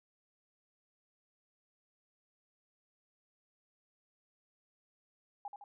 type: tone with echo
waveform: sine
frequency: 814 Hz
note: G#5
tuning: 35 cents flat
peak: -39 dBFS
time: 5.45-5.48 s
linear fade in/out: 2 ms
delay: 80 ms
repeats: 2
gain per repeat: -5 dB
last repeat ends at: 5.64 s
effects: none